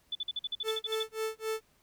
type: tone bursts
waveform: sine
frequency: 3483 Hz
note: A7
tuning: 18 cents flat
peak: -31 dBFS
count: 12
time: 0.12-1.032 s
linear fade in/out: 5 ms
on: 32 ms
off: 48 ms
type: tone with tremolo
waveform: 45% pulse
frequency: 440 Hz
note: A4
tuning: in tune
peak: -30 dBFS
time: 0.63-1.61 s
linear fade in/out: 50 ms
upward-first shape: sine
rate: 3.7 Hz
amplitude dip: 100%
effects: pink hiss -68 dBFS RMS until 1.82 s